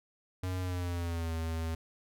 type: tone with pitch glide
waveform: square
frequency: 92 to 81.49 Hz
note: F#2 to E2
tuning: -9 to -19 cents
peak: -33 dBFS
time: 0.43-1.75 s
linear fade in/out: 5 ms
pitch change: -210 cents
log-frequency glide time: 0.61-1.33 s
effects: none